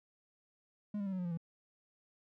triangle tone with pitch steps, 207.7 / 200.2 / 192.9 / 185.9 / 179.15 / 172.65 / 166.38 Hz, G#3 / G3 / G3 / F#3 / F3 / F3 / E3, 0 / +37 / -28 / +8 / +44 / -20 / +16 cents, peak -33 dBFS, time 0.94-1.374 s, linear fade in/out 5 ms, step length 62 ms, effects none

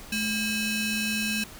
sawtooth ring-modulated tone, 1396 Hz, F6, 1 cent flat, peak -19 dBFS, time 0.12-1.44 s, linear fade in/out 5 ms, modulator 1180 Hz, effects pink hiss -45 dBFS RMS until 1.59 s

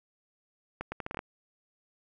accelerating click train, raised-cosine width 0.5 ms, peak -20 dBFS, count 8, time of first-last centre 0.81-1.191 s, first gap 110 ms, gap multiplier 0.75, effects none

